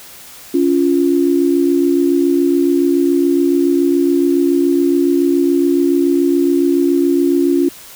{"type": "tone pair together", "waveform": "sine", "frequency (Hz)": [280.9, 348], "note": ["C#4", "F4"], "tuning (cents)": [23, -6], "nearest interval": "major third", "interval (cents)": 371, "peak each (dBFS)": -13, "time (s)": [0.54, 7.69], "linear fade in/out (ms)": 5, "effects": ["white hiss -37 dBFS RMS until 7.95 s"]}